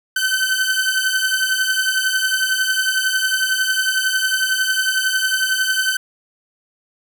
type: beating tone pair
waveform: sawtooth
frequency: 1523 / 1534 Hz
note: F#6 / G6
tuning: +50 / -38 cents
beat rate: 11 Hz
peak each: -17 / -15 dBFS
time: 0.16-5.97 s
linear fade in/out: 5 ms
effects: none